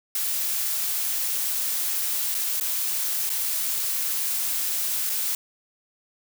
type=noise with dropouts; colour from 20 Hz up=blue; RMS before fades=-26 dBFS; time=0.15-5.35 s; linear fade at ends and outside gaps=2 ms; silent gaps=2.345-2.349 / 2.6-2.609 / 3.294-3.3 / 5.095-5.098 s; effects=none